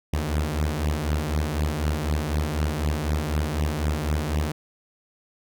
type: beating tone pair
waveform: sawtooth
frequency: 73.42 / 77.42 Hz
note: D2 / D#2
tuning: 0 / -8 cents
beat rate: 4 Hz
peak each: -22 dBFS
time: 0.13-4.52 s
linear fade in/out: 5 ms
effects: none